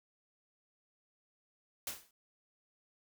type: noise with exponential decay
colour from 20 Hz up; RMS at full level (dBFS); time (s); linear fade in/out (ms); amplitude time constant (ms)
white; -36; 1.87-2.11; 2; 52
effects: none